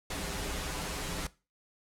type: noise with comb filter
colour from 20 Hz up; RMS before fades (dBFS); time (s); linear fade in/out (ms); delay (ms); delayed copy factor
pink; -36; 0.1-1.27; 5; 8.6; -0.8
effects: noise-tail reverb RT60 0.3 s tail -19 dB re dry + low-pass 11000 Hz 12 dB/octave